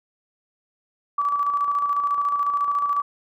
sine tone with tremolo, 1151 Hz, D6, 35 cents flat, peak -18 dBFS, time 1.18-3.02 s, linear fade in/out 5 ms, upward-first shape square, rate 14 Hz, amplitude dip 40%, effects none

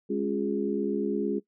harmonic tone with a mistuned harmonic, 68.9 Hz, C#2, 10 cents flat, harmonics 3 / 4 / 5 / 6, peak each -31 / -31 / -31 / -31 dBFS, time 0.09-1.4 s, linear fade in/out 20 ms, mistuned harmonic 5, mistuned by +46 cents, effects noise-tail reverb RT60 0.1 s tail -19 dB re dry

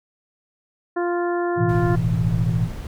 harmonic tone, 349 Hz, F4, 1 cent flat, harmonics 1 / 2 / 3 / 4 / 5, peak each -21 / -27 / -31 / -33 / -35 dBFS, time 0.96-1.96 s, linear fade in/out 10 ms
sine chord, A suspended second, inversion none, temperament equal with one note detuned, 110 / 124.04 / 164.81 Hz, A2 / B2 / E3, 0 / +8 / 0 cents, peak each -22 / -23 / -22 dBFS, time 1.56-2.7 s, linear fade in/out 50 ms
brown noise, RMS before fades -30 dBFS, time 1.69-2.87 s, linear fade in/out 2 ms
effects none

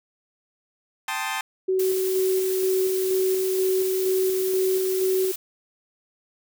20% pulse chord, A half-diminished seventh, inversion third, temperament equal, 784 / 880 / 1046.5 / 1244.5 Hz, G5 / A5 / C6 / Eb6, 0 / 0 / 0 / 0 cents, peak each -27 / -25 / -27 / -29 dBFS, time 1.08-1.41 s, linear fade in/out 2 ms
sine tone with tremolo, 376.3 Hz, F#4, 29 cents sharp, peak -19 dBFS, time 1.68-5.32 s, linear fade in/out 10 ms, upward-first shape square, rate 2.1 Hz, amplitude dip 25%
blue noise, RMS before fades -32 dBFS, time 1.79-5.36 s, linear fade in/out 5 ms
effects none

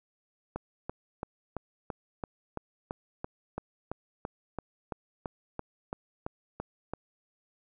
click train, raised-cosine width 1 ms, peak -20 dBFS, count 20, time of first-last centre 0.56-6.936 s, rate 2.98 Hz, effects none

